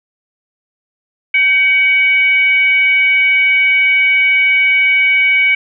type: tone with frequency modulation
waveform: sine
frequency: 2257 Hz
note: C#7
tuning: 31 cents sharp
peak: -8 dBFS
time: 1.34-5.55 s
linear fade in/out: 5 ms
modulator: 705 Hz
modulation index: 0.39
effects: none